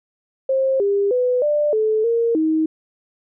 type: tone with pitch steps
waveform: sine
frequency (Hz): 532 / 401.3 / 498.5 / 593 / 434.4 / 464.2 / 315.9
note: C5 / G4 / B4 / D5 / A4 / A#4 / D#4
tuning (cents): +29 / +41 / +16 / +17 / -22 / -7 / +26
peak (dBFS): -15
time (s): 0.49-2.66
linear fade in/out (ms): 5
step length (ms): 310
effects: none